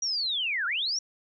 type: linear two-way sweep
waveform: sine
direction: down then up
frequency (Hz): 5790 to 1345 to 5790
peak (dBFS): -26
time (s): 0.02-0.99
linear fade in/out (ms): 5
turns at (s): 0.66
effects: none